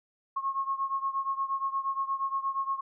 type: beating tone pair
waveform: sine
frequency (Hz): 1084 / 1092.5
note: C#6 / C#6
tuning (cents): -39 / -26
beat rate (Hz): 8.5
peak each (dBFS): -30 / -33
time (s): 0.36-2.81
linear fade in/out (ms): 10
effects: none